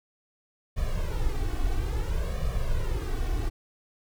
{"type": "noise with flanger", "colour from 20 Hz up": "brown", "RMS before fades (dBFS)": -27, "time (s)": [0.76, 3.5], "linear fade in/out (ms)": 20, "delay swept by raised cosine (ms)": [1.7, 2.7], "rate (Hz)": 0.59, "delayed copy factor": 0.9, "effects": []}